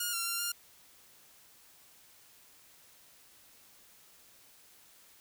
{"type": "tone with pitch steps", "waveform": "5% pulse", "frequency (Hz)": [1430, 1371, 1381, 1404], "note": ["F6", "F6", "F6", "F6"], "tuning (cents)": [41, -32, -20, 9], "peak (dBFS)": -21, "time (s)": [0, 0.52], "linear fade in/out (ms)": 5, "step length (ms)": 130, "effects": ["white hiss -60 dBFS RMS until 5.2 s"]}